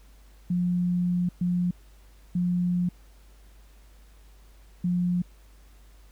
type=tone bursts at uneven times; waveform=sine; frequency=177.4 Hz; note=F3; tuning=27 cents sharp; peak=-22 dBFS; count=4; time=0.5-1.29 / 1.41-1.71 / 2.35-2.89 / 4.84-5.22 s; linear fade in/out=5 ms; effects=added 50 Hz sine -50 dBFS peak until 6.11 s + pink hiss -61 dBFS RMS until 6.11 s